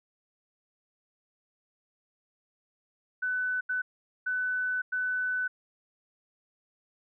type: tone bursts at uneven times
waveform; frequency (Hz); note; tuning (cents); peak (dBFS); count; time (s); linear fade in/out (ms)
sine; 1500; F#6; +23; -27; 4; 3.22-3.61 / 3.69-3.82 / 4.26-4.82 / 4.92-5.48; 10
effects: none